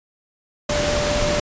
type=tone in noise; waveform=sine; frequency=590 Hz; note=D5; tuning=8 cents sharp; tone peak=-21 dBFS; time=0.69-1.4 s; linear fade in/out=5 ms; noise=pink; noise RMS=-22 dBFS; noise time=0.69-1.4 s; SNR=-2 dB; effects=resampled to 16000 Hz